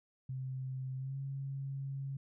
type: tone with pitch glide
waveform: sine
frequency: 130.81 to 136.76 Hz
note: C3 to C#3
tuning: 0 to -23 cents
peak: -37 dBFS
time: 0.29-2.17 s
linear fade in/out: 5 ms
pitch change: +77 cents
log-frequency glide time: 0.97-1.17 s
effects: none